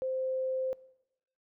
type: tone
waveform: sine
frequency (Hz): 521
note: C5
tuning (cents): -7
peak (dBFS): -30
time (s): 0.02-0.73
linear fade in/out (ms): 0
effects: noise-tail reverb RT60 0.9 s tail -21 dB re dry